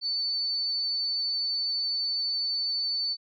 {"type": "tone", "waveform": "sine", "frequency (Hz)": 4506, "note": "C#8", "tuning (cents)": 28, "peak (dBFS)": -26, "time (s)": [0.01, 3.17], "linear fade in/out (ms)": 50, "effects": []}